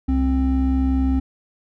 triangle tone pair together, 66.41 / 264.1 Hz, C2 / C4, +26 / +16 cents, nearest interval 2 octaves, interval 2390 cents, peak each -17 dBFS, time 0.08-1.2 s, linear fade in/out 10 ms, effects none

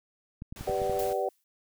clicks, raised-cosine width 5 ms, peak -26 dBFS, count 6, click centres 0.421 / 0.525 / 0.61 / 0.696 / 0.818 / 0.897 s
pink noise, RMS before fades -45 dBFS, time 0.56-1.13 s, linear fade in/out 2 ms
sine chord, G major seventh, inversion none, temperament equal with one note detuned, 392 / 493.9 / 587.3 / 754.7 Hz, G4 / B4 / D5 / F#5, 0 / 0 / 0 / +34 cents, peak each -32 dBFS, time 0.67-1.29 s, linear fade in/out 5 ms
blue noise with exponential decay, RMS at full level -37 dBFS, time 0.99-1.44 s, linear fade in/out 1 ms, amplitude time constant 97 ms
effects none

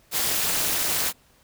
white noise with amplitude modulation, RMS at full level -20 dBFS, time 0.11-1.13 s, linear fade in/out 50 ms, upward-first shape sine, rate 281 Hz, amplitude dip 100%, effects pink hiss -59 dBFS RMS until 1.43 s

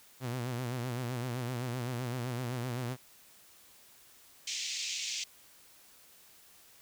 sawtooth tone with vibrato, 123.47 Hz, B2, in tune, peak -30 dBFS, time 0.2-2.97 s, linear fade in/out 50 ms, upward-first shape sine, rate 7.8 Hz, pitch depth 87 cents each way
white band-pass noise, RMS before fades -37 dBFS, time 4.47-5.24 s, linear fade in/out 5 ms, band 2200 to 7100 Hz, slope 48 dB/octave
effects white hiss -59 dBFS RMS until 6.81 s

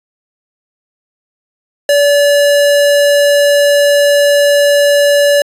square tone, 575 Hz, D5, 37 cents flat, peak -7 dBFS, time 1.89-5.42 s, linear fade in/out 2 ms, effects resampled to 32000 Hz

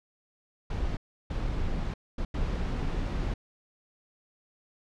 brown noise bursts at uneven times, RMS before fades -30 dBFS, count 4, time 0.7-0.97 / 1.3-1.94 / 2.18-2.25 / 2.34-3.34 s, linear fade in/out 5 ms, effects low-pass 5000 Hz 12 dB/octave

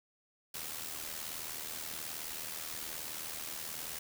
white noise with amplitude modulation, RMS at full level -39 dBFS, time 0.54-3.99 s, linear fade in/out 5 ms, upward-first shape sine, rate 78.8 Hz, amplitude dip 60%, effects none

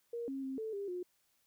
sine tone with pitch steps, 470.3 / 270.1 / 265.8 / 440.4 / 400.3 / 358.6 Hz, A#4 / C#4 / C4 / A4 / G4 / F4, +15 / -45 / +27 / +2 / +36 / +46 cents, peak -37 dBFS, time 0.13-1.03 s, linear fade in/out 5 ms, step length 150 ms, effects white hiss -75 dBFS RMS until 1.46 s

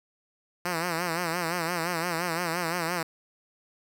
5% pulse tone with vibrato, 170.6 Hz, F3, 40 cents flat, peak -16 dBFS, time 0.65-3.03 s, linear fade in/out 5 ms, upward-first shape sine, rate 5.8 Hz, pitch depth 99 cents each way, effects none

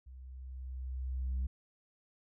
sine tone with level ramp, 64.4 Hz, C2, 27 cents flat, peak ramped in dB -48 to -28 dBFS, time 0.06-1.47 s, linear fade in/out 10 ms, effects tanh soft clip ceiling -30 dBFS

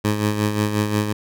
15% pulse tone with tremolo, 105.3 Hz, G#2, 24 cents sharp, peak -10 dBFS, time 0.04-1.13 s, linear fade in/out 10 ms, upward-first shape sine, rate 5.6 Hz, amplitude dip 55%, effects none

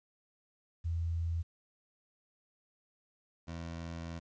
sine / 20% pulse tone pair in turn, 83.6 / 83.6 Hz, E2 / E2, +25 / +25 cents, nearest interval unison, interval 0 cents, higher neither, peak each -31 / -35 dBFS, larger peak first, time 0.84-1.43 / 3.47-4.2 s, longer second, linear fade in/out 20 ms, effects resampled to 16000 Hz + 11-bit

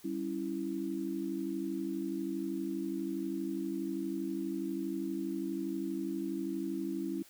sine chord, C# diminished, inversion second, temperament equal, 196 / 277.2 / 329.6 Hz, G3 / C#4 / E4, 0 / 0 / 0 cents, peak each -40 / -38 / -36 dBFS, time 0.04-7.23 s, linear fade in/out 10 ms, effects white hiss -59 dBFS RMS until 7.29 s

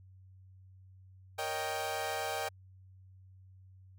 sawtooth chord, Eb dominant seventh, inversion second, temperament equal, 466.2 / 554.4 / 622.3 / 784 Hz, Bb4 / Db5 / Eb5 / G5, 0 / 0 / 0 / 0 cents, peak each -38 / -39 / -36 / -33 dBFS, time 1.38-2.49 s, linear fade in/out 10 ms, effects added 94 Hz sine -54 dBFS peak until 3.98 s

